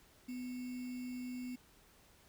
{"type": "tone with sample-and-hold", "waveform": "sine", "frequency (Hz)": 250, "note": "B3", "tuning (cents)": 21, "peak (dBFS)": -40, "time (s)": [0.28, 1.56], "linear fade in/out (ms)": 10, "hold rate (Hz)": 2450, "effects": ["pink hiss -65 dBFS RMS until 2.28 s"]}